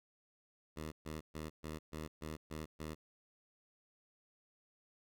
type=tone bursts; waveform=10% pulse; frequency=77.9 Hz; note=D#2; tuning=3 cents sharp; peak=-34 dBFS; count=8; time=0.76-2.95 s; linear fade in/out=20 ms; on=160 ms; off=130 ms; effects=none